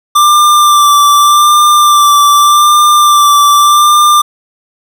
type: tone with vibrato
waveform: square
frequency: 1181 Hz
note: D6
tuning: 9 cents sharp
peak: -4 dBFS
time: 0.15-4.22 s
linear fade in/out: 10 ms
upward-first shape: sine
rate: 0.84 Hz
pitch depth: 23 cents each way
effects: none